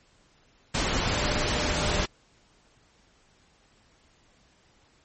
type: tone in noise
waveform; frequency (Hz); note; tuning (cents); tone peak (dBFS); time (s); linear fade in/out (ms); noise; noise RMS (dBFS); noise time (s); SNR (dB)
sine; 600; D5; +37; -35; 1.14-2.02; 10; pink; -26; 0.74-2.06; -12
effects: pink hiss -62 dBFS RMS until 5.04 s + MP3 32 kbps